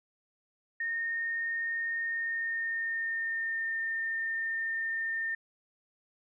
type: tone with pitch glide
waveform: sine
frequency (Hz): 1838 to 1812.7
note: A#6 to A#6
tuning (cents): -25 to -49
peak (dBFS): -30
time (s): 0.8-5.35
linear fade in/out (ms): 5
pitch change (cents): -24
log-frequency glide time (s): 2.02-3.79
effects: none